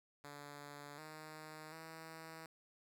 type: tone with pitch steps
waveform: 5% pulse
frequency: 144.7 / 155.4 / 161.3 Hz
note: D3 / D#3 / E3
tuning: -25 / -2 / -37 cents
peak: -39 dBFS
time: 0.24-2.46 s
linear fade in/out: 2 ms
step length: 740 ms
effects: none